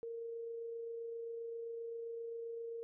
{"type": "tone with amplitude modulation", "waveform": "sine", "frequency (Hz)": 462.1, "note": "A#4", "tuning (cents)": -15, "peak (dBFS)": -40, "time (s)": [0.03, 2.83], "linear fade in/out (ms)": 0, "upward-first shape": "sine", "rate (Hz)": 27.6, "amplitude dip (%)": 25, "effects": []}